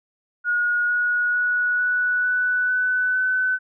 sine tone with pitch steps, 1444 / 1454.9 / 1465.8 / 1476.9 / 1488 / 1499.2 / 1510.5 Hz, F#6 / F#6 / F#6 / F#6 / F#6 / F#6 / F#6, -43 / -30 / -17 / -4 / +9 / +22 / +35 cents, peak -18 dBFS, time 0.44-3.59 s, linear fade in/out 50 ms, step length 450 ms, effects none

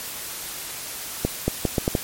accelerating click train, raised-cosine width 2 ms, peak -6 dBFS, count 6, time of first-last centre 1.25-1.952 s, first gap 230 ms, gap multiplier 0.75, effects white hiss -33 dBFS RMS until 2.03 s + MP3 64 kbps

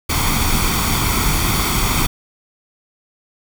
pink noise with comb filter, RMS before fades -17 dBFS, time 0.09-2.07 s, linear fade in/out 10 ms, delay 0.88 ms, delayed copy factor +0.65, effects none

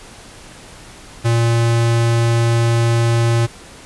square tone, 116.54 Hz, A#2, in tune, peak -13 dBFS, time 1.24-3.47 s, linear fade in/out 20 ms, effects pink hiss -39 dBFS RMS until 3.85 s + resampled to 24000 Hz

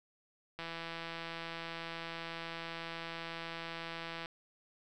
click train, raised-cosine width 0.3 ms, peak -26 dBFS, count 610, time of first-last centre 0.59-4.259 s, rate 166 Hz, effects none

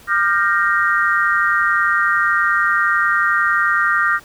sine chord, G minor seventh, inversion second, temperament equal with one note detuned, 1198.6 / 1396.9 / 1568 / 1864.7 Hz, D6 / F6 / G6 / Bb6, +35 / 0 / 0 / 0 cents, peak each -19 / -18 / -20 / -19 dBFS, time 0.07-4.2 s, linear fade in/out 50 ms, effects pink hiss -45 dBFS RMS until 4.24 s

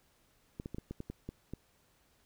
clicks, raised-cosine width 3 ms, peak -27 dBFS, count 9, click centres 0.599 / 0.659 / 0.746 / 0.784 / 0.91 / 1.004 / 1.1 / 1.29 / 1.536 s, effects pink hiss -70 dBFS RMS until 2.25 s

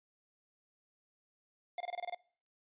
square tone bursts, 706 Hz, F5, 19 cents sharp, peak -37 dBFS, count 8, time 1.78-2.147 s, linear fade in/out 2 ms, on 24 ms, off 25 ms, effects noise-tail reverb RT60 0.5 s tail -24 dB re dry + resampled to 8000 Hz

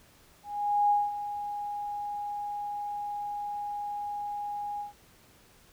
sine tone with ADSR envelope, 823 Hz, G#5, 16 cents flat, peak -20 dBFS, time 0.43-4.93 s, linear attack 470 ms, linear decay 210 ms, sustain -12 dB, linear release 130 ms, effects pink hiss -59 dBFS RMS until 5.72 s

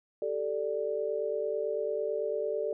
sine chord, G suspended second, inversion none, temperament just, 392 / 441 / 588 Hz, G4 / A4 / D5, 0 / +4 / +2 cents, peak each -36 / -32 / -33 dBFS, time 0.22-2.73 s, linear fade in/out 2 ms, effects none

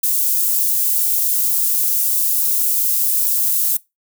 white high-pass noise, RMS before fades -17 dBFS, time 0.03-3.77 s, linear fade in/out 5 ms, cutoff 11000 Hz, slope 12 dB/octave, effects noise-tail reverb RT60 0.2 s tail -21 dB re dry

